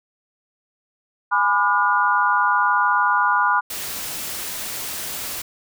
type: chord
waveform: sine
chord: G# diminished seventh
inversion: none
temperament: just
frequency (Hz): 830.6 / 996.7 / 1196.1 / 1435.3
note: G#5 / B5 / D6 / F6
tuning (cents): 0 / +16 / +31 / +47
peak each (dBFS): -24 / -19 / -22 / -20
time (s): 1.31-3.61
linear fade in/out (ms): 20
type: noise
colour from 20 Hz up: white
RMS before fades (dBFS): -29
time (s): 3.7-5.42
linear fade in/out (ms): 5
effects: none